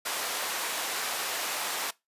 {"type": "high-pass noise", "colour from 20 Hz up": "pink", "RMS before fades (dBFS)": -32, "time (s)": [0.05, 1.91], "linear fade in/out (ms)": 10, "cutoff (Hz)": 690, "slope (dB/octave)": 12, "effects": ["noise-tail reverb RT60 0.2 s tail -21 dB re dry", "resampled to 32000 Hz"]}